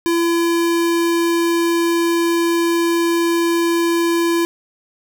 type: tone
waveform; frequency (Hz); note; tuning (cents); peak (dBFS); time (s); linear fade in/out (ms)
square; 338.1; E4; +44; -15; 0.06-4.45; 0
effects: none